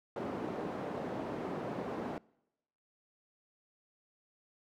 white band-pass noise, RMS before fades -39 dBFS, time 0.16-2.18 s, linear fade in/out 2 ms, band 170 to 550 Hz, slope 12 dB/octave, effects noise-tail reverb RT60 0.9 s tail -25 dB re dry

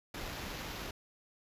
pink noise with sample-and-hold, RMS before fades -42 dBFS, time 0.14-0.91 s, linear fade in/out 5 ms, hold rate 8820 Hz, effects resampled to 32000 Hz

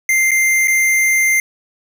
square tone with dropouts, 2093 Hz, C7, in tune, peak -12 dBFS, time 0.09-1.4 s, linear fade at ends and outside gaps 2 ms, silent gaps 0.309-0.315 / 0.674-0.68 s, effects none

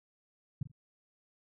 sine tone with echo, 135.8 Hz, C#3, 35 cents flat, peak -29 dBFS, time 0.61-0.63 s, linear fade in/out 5 ms, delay 43 ms, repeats 2, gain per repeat -12 dB, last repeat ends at 0.716 s, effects none

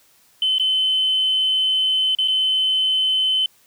sine tone with dropouts, 3053 Hz, G7, 46 cents flat, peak -15 dBFS, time 0.42-3.46 s, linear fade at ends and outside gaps 2 ms, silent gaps 0.584-0.597 / 2.15-2.186 / 2.277-2.282 s, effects tanh soft clip ceiling -11 dBFS + white hiss -56 dBFS RMS until 3.66 s

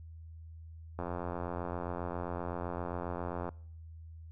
click train, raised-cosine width 1 ms, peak -23 dBFS, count 220, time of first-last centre 0.99-3.49 s, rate 87.6 Hz, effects noise-tail reverb RT60 0.6 s tail -23 dB re dry + added 81 Hz sine -46 dBFS peak until 4.31 s

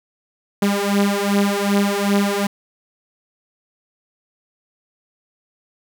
sawtooth beating tone pair, 200 / 202.6 Hz, G3 / G#3, +35 / -43 cents, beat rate 2.6 Hz, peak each -15 dBFS, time 0.62-2.47 s, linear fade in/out 5 ms, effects 8-bit

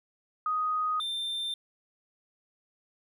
sine / triangle tone pair in turn, 1248 / 3581 Hz, D#6 / A7, +5 / +30 cents, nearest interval octave + tritone, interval 1825 cents, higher second, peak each -26 / -29 dBFS, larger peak first, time 0.46-1 / 1-1.54 s, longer neither, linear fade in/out 2 ms, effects none

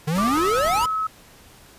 square exponential sweep, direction up, 146.83 to 1035 Hz, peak -21 dBFS, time 0.07-0.86 s, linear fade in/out 10 ms
pink noise with tremolo, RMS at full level -32 dBFS, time 0.15-0.86 s, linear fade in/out 2 ms, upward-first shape triangle, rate 10 Hz, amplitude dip 25%
sine tone with pitch glide, 1174.7 to 1288.4 Hz, D6 to E6, 0 to -40 cents, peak -21 dBFS, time 0.18-1.07 s, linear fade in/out 5 ms, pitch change +160 cents, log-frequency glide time 0.29-0.39 s
effects pink hiss -49 dBFS RMS until 1.78 s + resampled to 32000 Hz

